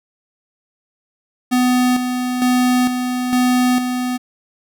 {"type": "tone with tremolo", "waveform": "square", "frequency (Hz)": 250, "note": "B3", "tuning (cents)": 21, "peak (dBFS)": -13, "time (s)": [1.51, 4.18], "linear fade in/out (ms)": 20, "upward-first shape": "square", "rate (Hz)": 1.1, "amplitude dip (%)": 50, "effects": []}